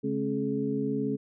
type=tone cluster; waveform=sine; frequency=140.1 / 213.2 / 272 / 424.1 Hz; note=C#3 / G#3 / C#4 / G#4; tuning=+19 / +46 / -33 / +36 cents; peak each=-36 / -32 / -30 / -32 dBFS; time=0.03-1.17 s; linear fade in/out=20 ms; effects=none